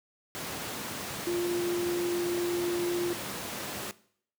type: tone in noise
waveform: sine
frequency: 349.2 Hz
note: F4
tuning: in tune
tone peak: -27 dBFS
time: 1.27-3.13 s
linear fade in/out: 0 ms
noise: pink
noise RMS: -36 dBFS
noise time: 0.35-3.91 s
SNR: +6 dB
effects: noise-tail reverb RT60 0.6 s tail -19 dB re dry + high-pass 150 Hz 12 dB/octave